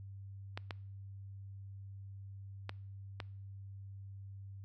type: clicks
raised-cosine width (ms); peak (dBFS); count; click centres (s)
0.3; -24; 4; 0.575 / 0.708 / 2.694 / 3.202
effects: noise-tail reverb RT60 0.6 s tail -25 dB re dry + added 98 Hz sine -46 dBFS peak until 4.64 s